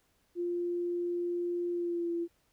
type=tone with pitch glide; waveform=sine; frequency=349.2 to 340.4 Hz; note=F4 to F4; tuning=0 to -44 cents; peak=-30 dBFS; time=0.35-2.28 s; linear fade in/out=50 ms; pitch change=-44 cents; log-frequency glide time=1.71-2.12 s; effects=pink hiss -72 dBFS RMS until 2.52 s